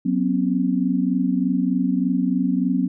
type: chord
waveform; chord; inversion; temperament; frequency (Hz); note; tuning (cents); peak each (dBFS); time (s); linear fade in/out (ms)
sine; F# suspended fourth; none; equal with one note detuned; 185 / 246.9 / 270.2; F#3 / B3 / C#4; 0 / 0 / -44; -22; 0.05-2.88; 10
effects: none